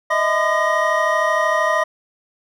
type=tone cluster; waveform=triangle; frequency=615 / 648 / 1017 / 1216 / 1882 Hz; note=D#5 / E5 / C6 / D#6 / A#6; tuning=-20 / -30 / -50 / -40 / +16 cents; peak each=-20 dBFS; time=0.1-1.84 s; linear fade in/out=10 ms; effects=none